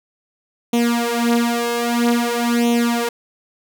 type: tone with flanger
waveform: sawtooth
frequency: 236.6 Hz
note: A#3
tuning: 26 cents sharp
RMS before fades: -18 dBFS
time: 0.73-3.09 s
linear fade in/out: 5 ms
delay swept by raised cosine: 0.31 to 6.11 ms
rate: 0.51 Hz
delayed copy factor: +0.85
effects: none